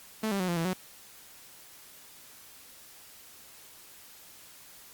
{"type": "tone with pitch steps", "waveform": "sawtooth", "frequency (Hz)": [218.5, 197.6, 183.3, 172.7, 165.3, 184.7], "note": ["A3", "G3", "F#3", "F3", "E3", "F#3"], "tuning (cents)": [-12, 14, -16, -19, 5, -3], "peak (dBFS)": -24, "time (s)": [0.23, 0.734], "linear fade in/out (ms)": 5, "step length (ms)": 84, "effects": ["white hiss -52 dBFS RMS until 4.93 s", "Opus 48 kbps"]}